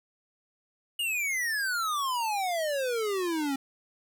square exponential sweep, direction down, 2900 to 266.2 Hz, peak -28 dBFS, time 0.99-3.56 s, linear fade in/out 5 ms, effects 10-bit

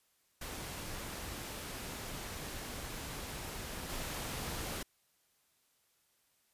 pink noise with level steps, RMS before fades -43 / -40 dBFS, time 0.41-4.83 s, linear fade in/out 5 ms, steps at 3.89 s, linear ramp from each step 10 ms, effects white hiss -74 dBFS RMS until 6.53 s + resampled to 32000 Hz

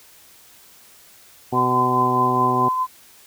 harmonic tone, 125.6 Hz, B2, 30 cents sharp, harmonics 1 / 2 / 3 / 4 / 5 / 6 / 7, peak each -27 / -25 / -25 / -33 / -34 / -25 / -32 dBFS, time 1.52-2.69 s, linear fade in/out 10 ms
sine tone with tremolo, 1023 Hz, C6, 39 cents flat, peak -15 dBFS, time 1.53-2.87 s, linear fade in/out 50 ms, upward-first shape triangle, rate 4.7 Hz, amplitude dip 50%
effects white hiss -49 dBFS RMS until 3.26 s

